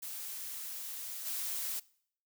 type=noise with level steps; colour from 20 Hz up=blue; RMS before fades=-42 / -37 dBFS; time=0.02-1.8 s; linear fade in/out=10 ms; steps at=1.25 s; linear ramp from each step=20 ms; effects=noise-tail reverb RT60 0.6 s tail -22 dB re dry